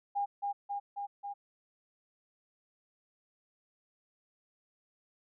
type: tone with echo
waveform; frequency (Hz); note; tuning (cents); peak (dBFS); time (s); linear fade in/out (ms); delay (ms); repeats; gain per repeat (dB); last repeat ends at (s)
sine; 808; G#5; -48; -29; 0.15-0.26; 20; 270; 4; -2; 1.34
effects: none